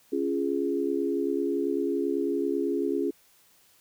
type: chord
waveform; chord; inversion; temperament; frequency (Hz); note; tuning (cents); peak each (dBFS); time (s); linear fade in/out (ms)
sine; Db major; none; equal with one note detuned; 277.2 / 345 / 415.3; Db4 / F4 / Ab4; 0 / -21 / 0; -29; 0.12-3.11; 10
effects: white hiss -61 dBFS RMS until 3.8 s